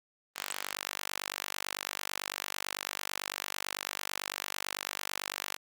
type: tone with high-pass filter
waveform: sawtooth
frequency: 49 Hz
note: G1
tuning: in tune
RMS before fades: -39 dBFS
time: 0.35-5.57 s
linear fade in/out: 20 ms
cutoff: 1400 Hz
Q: 0.57
effects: Opus 32 kbps